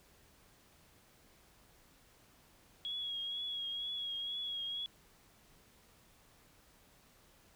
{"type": "tone with vibrato", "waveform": "sine", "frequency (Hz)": 3322, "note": "G#7", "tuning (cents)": 0, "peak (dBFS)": -37, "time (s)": [2.85, 4.86], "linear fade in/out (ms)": 0, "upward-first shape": "triangle", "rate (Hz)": 2.1, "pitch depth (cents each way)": 42, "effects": ["pink hiss -65 dBFS RMS until 7.55 s"]}